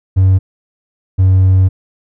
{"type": "tone pair in turn", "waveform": "triangle", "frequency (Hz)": [94.7, 94.15], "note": ["F#2", "F#2"], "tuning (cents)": [41, 31], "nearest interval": "unison", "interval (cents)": 10, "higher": "first", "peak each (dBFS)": -3, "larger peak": "neither", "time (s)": [[0.16, 0.39], [1.18, 1.69]], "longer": "second", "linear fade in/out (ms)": 20, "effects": ["tanh soft clip ceiling 0 dBFS"]}